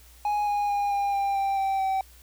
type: tone with pitch steps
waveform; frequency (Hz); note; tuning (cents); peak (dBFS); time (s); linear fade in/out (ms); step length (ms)
triangle; 830.6 / 821.5 / 812.6 / 803.7 / 794.9 / 786.2 / 777.7 / 769.2; G#5 / G#5 / G#5 / G5 / G5 / G5 / G5 / G5; 0 / -19 / -38 / +43 / +24 / +5 / -14 / -33; -21; 0.25-2.01; 2; 220
effects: added 60 Hz sine -51 dBFS peak until 2.22 s + white hiss -55 dBFS RMS until 2.22 s